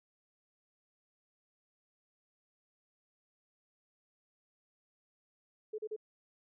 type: tone bursts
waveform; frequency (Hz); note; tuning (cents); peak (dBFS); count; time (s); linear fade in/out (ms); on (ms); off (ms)
sine; 430; A4; -40; -36; 3; 5.73-5.964; 10; 54; 36
effects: none